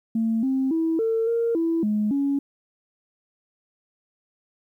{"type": "tone with pitch steps", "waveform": "sine", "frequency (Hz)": [225.1, 265, 325.4, 450.5, 463.8, 330.4, 210.9, 279.7], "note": ["A3", "C4", "E4", "A4", "A#4", "E4", "G#3", "C#4"], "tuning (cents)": [40, 22, -22, 41, -9, 4, 27, 16], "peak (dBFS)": -19, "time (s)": [0.15, 2.39], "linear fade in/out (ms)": 5, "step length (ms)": 280, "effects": ["tanh soft clip ceiling -15 dBFS", "10-bit"]}